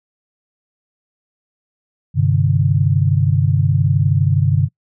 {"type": "chord", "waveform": "sine", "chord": "G suspended fourth", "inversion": "none", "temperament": "equal with one note detuned", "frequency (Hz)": [98, 130.81, 150], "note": ["G2", "C3", "D3"], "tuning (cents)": [0, 0, 37], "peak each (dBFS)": -16, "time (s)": [2.14, 4.69], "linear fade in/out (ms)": 50, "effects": ["noise-tail reverb RT60 0.1 s tail -23 dB re dry"]}